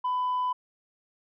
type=tone; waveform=sine; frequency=1000 Hz; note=B5; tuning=21 cents sharp; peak=-23 dBFS; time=0.04-0.53 s; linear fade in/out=10 ms; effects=tanh soft clip ceiling -23 dBFS